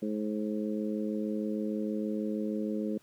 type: harmonic tone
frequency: 106.4 Hz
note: G#2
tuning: 42 cents sharp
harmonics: 2 / 3 / 4 / 5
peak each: -32 / -36 / -38 / -40 dBFS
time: 0.02-2.98 s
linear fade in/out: 5 ms
effects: pink hiss -64 dBFS RMS until 3.02 s + high-pass 60 Hz 12 dB/octave